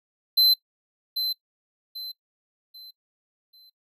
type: tone with echo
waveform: square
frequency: 4069 Hz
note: C8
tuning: 49 cents flat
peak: -16 dBFS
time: 0.37-0.54 s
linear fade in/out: 10 ms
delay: 790 ms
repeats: 4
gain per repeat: -9 dB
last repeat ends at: 3.7 s
effects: noise-tail reverb RT60 0.1 s tail -21 dB re dry